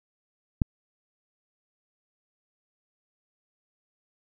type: click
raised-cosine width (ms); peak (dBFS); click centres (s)
5; -9; 0.618
effects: none